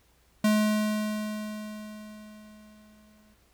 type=tone with exponential decay; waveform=square; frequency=212.9 Hz; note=G#3; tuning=43 cents sharp; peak=-20 dBFS; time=0.44-3.34 s; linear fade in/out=5 ms; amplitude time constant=630 ms; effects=added 60 Hz sine -65 dBFS peak until 3.53 s + pink hiss -65 dBFS RMS until 3.53 s